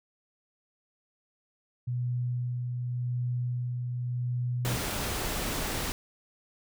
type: tone with tremolo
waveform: sine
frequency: 123 Hz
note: B2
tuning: 7 cents flat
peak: -27 dBFS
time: 1.87-4.77 s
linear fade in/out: 10 ms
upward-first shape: sine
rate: 0.88 Hz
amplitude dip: 30%
type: noise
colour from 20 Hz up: pink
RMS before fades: -32 dBFS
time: 4.65-5.92 s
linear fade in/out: 0 ms
effects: none